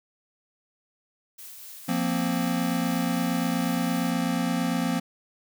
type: noise with tremolo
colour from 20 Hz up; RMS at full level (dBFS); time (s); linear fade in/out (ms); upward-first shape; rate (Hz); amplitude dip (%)
blue; -42; 1.38-4.11; 10; triangle; 4; 25
type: chord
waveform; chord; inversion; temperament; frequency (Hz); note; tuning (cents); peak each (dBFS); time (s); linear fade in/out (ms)
square; F suspended fourth; none; equal; 174.61 / 233.1 / 261.6; F3 / Bb3 / C4; 0 / 0 / 0; -29; 1.88-5; 10
effects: none